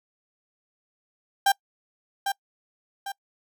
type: tone with echo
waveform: 35% pulse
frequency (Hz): 792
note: G5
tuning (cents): +18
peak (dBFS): -15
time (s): 1.46-1.52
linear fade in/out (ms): 5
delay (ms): 800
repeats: 2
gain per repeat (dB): -7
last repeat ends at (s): 3.12
effects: noise-tail reverb RT60 0.1 s tail -26 dB re dry